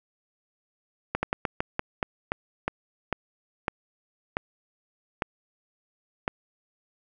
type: slowing click train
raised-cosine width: 0.5 ms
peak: -10 dBFS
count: 14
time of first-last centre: 1.15-6.279 s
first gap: 80 ms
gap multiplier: 1.24
effects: none